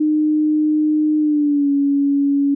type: tone with pitch glide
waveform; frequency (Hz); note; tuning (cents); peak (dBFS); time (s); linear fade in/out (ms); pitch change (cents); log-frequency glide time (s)
sine; 305.3 to 281.6; D#4 to C#4; -33 to +27; -13; 0-2.55; 10; -140; 1.19-1.7
effects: none